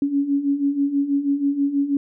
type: beating tone pair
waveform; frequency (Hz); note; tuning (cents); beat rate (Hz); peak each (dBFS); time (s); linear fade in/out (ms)
sine; 277.2 / 283.4; C#4 / C#4; 0 / +38; 6.2; -24 / -19; 0.02-1.97; 2
effects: none